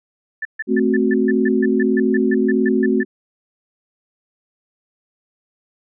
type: tone bursts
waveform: sine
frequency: 1760 Hz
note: A6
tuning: in tune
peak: -21 dBFS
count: 16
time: 0.42-3.032 s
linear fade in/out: 5 ms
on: 32 ms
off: 140 ms
type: chord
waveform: sine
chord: F# diminished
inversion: first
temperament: equal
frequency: 220 / 261.6 / 370 Hz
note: A3 / C4 / F#4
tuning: 0 / 0 / 0 cents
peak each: -18 dBFS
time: 0.67-3.05 s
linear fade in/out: 50 ms
effects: none